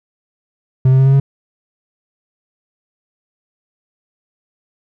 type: tone with pitch steps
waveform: triangle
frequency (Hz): 130 / 131.81 / 133.65 / 135.52 / 137.41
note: C3 / C3 / C3 / C#3 / C#3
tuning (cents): -11 / +13 / +37 / -39 / -15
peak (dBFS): -5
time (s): 0.85-1.2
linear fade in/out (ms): 5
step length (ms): 70
effects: none